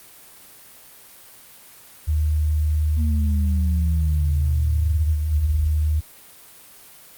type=tone; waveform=sine; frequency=76.6 Hz; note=D#2; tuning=27 cents flat; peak=-17 dBFS; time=2.07-6.01 s; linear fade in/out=20 ms
type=linear sweep; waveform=sine; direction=down; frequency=233.1 to 43.65 Hz; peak=-27 dBFS; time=2.96-5.71 s; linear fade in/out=50 ms
effects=white hiss -46 dBFS RMS until 7.17 s + Opus 32 kbps